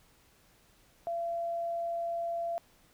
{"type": "tone", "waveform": "sine", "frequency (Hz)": 680, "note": "F5", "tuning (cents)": -46, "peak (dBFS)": -31, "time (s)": [1.07, 2.58], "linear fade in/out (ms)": 0, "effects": ["pink hiss -64 dBFS RMS until 2.93 s"]}